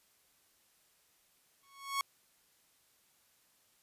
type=tone with exponential growth; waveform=sawtooth; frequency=1105 Hz; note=C#6; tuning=6 cents flat; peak=-25 dBFS; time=1.63-2.01 s; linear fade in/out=1 ms; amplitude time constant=82 ms; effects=white hiss -70 dBFS RMS until 3.82 s + resampled to 32000 Hz